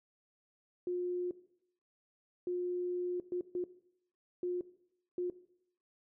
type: tone bursts at uneven times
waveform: sine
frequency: 357.2 Hz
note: F4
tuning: 39 cents sharp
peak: -32 dBFS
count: 6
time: 0.87-1.31 / 2.47-3.2 / 3.32-3.41 / 3.55-3.64 / 4.43-4.61 / 5.18-5.3 s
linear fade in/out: 2 ms
effects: noise-tail reverb RT60 0.7 s tail -17 dB re dry